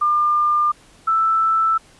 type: tone pair in turn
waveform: sine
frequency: 1200 / 1321.8 Hz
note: D6 / E6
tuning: +37 / +4 cents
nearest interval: major second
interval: 167 cents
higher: second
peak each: -14 / -14 dBFS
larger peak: neither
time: 0.01-0.72 / 1.07-1.78 s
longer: neither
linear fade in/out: 10 ms
effects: pink hiss -50 dBFS RMS until 1.99 s + resampled to 24000 Hz